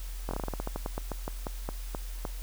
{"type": "slowing click train", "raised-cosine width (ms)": 1, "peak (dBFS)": -19, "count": 19, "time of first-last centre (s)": [0.29, 2.252], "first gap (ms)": 21, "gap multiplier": 1.17, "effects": ["added 42 Hz sine -35 dBFS peak until 2.42 s", "white hiss -49 dBFS RMS until 2.42 s"]}